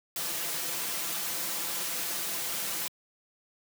white noise with comb filter, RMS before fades -33 dBFS, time 0.16-2.88 s, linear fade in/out 2 ms, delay 5.9 ms, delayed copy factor +0.65, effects high-pass 150 Hz 12 dB/octave

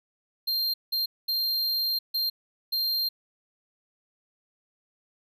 square tone bursts at uneven times, 4186 Hz, C8, in tune, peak -25 dBFS, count 5, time 0.47-0.74 / 0.92-1.06 / 1.28-1.99 / 2.14-2.3 / 2.72-3.09 s, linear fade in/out 10 ms, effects none

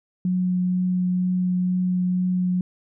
sine tone with vibrato, 181.8 Hz, F#3, 30 cents flat, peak -19 dBFS, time 0.25-2.61 s, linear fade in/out 2 ms, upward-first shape triangle, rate 2.1 Hz, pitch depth 9 cents each way, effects none

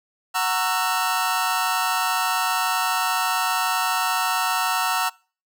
sawtooth chord, F# dominant seventh, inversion none, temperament just, 740 / 925 / 1110 / 1332 Hz, F#5 / A#5 / C#6 / E6, 0 / -14 / +2 / +18 cents, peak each -22 / -22 / -25 / -21 dBFS, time 0.34-5.1 s, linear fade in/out 20 ms, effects noise-tail reverb RT60 0.4 s tail -25 dB re dry

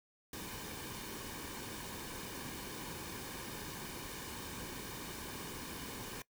pink noise with comb filter, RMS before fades -45 dBFS, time 0.33-6.22 s, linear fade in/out 2 ms, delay 1.5 ms, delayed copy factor -0.55, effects noise-tail reverb RT60 0.1 s tail -20 dB re dry

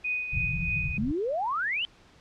sine tone with tremolo, 2489 Hz, D#7, in tune, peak -25 dBFS, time 0.04-0.98 s, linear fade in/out 10 ms, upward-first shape triangle, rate 3.2 Hz, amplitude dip 60%
white low-pass noise, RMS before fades -32 dBFS, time 0.32-1.12 s, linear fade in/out 20 ms, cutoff 170 Hz, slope 96 dB/octave
sine exponential sweep, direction up, 196 to 3136 Hz, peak -26 dBFS, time 0.98-1.85 s, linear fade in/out 0 ms
effects pink hiss -57 dBFS RMS until 2.2 s + low-pass 5000 Hz 12 dB/octave

